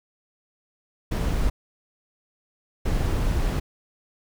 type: noise bursts at uneven times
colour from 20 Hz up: brown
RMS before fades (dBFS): -23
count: 2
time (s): 1.11-1.5 / 2.85-3.6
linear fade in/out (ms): 10
effects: none